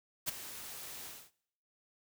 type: noise with ADSR envelope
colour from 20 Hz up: white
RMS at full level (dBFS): -32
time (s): 0.26-1.31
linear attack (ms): 29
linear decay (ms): 11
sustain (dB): -14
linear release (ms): 250
effects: noise-tail reverb RT60 0.7 s tail -22 dB re dry